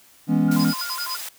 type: chord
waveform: triangle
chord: C# minor seventh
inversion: first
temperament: equal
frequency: 164.81 / 207.7 / 246.9 / 277.2 Hz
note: E3 / G#3 / B3 / C#4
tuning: 0 / 0 / 0 / 0 cents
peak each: -20 dBFS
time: 0.27-0.74 s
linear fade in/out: 50 ms
type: tone with vibrato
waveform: sine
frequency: 1208 Hz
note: D6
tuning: 48 cents sharp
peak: -30 dBFS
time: 0.48-1.17 s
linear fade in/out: 10 ms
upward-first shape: square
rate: 6 Hz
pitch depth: 270 cents each way
type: high-pass noise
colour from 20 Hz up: white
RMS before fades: -33 dBFS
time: 0.51-1.29 s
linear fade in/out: 5 ms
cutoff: 730 Hz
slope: 12 dB/octave
type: tone with tremolo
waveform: triangle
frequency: 4978 Hz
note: D#8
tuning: in tune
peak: -25 dBFS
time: 0.59-1.21 s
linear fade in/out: 10 ms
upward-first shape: sine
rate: 9.8 Hz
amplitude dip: 100%
effects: white hiss -53 dBFS RMS until 1.38 s